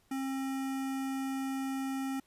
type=tone with notch filter; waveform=square; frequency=268 Hz; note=C4; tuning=42 cents sharp; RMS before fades=-35 dBFS; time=0.11-2.2 s; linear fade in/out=5 ms; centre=4000 Hz; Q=1.7; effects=pink hiss -69 dBFS RMS until 2.26 s + resampled to 32000 Hz